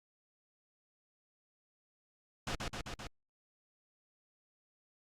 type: noise with echo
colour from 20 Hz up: pink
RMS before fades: -36 dBFS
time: 2.47-2.55 s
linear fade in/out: 2 ms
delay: 130 ms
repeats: 4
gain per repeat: -2 dB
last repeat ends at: 3.07 s
effects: low-pass 6000 Hz 12 dB/octave + Opus 48 kbps